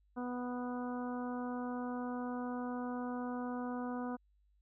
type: harmonic tone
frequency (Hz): 246.9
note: B3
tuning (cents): 0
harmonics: 1 / 2 / 3 / 4 / 5 / 6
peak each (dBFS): -38 / -45 / -46 / -48 / -50 / -53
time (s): 0.16-4.17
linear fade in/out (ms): 20
effects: added 50 Hz sine -68 dBFS peak until 4.61 s